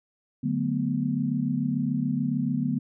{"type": "chord", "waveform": "sine", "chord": "B minor seventh", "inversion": "first", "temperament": "equal", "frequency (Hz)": [146.83, 185, 220, 246.9], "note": ["D3", "F#3", "A3", "B3"], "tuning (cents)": [0, 0, 0, 0], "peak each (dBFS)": [-29, -32, -30, -27], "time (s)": [0.43, 2.79], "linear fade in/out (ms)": 10, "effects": []}